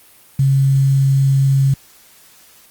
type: tone with quantisation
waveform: sine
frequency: 136 Hz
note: C#3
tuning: 33 cents flat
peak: -10 dBFS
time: 0.39-1.74 s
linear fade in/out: 5 ms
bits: 6
effects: white hiss -47 dBFS RMS until 2.7 s + Opus 32 kbps